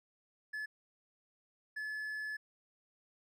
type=tone bursts at uneven times; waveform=triangle; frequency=1720 Hz; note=A6; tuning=40 cents flat; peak=-36 dBFS; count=2; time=0.53-0.66 / 1.76-2.37 s; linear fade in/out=10 ms; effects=none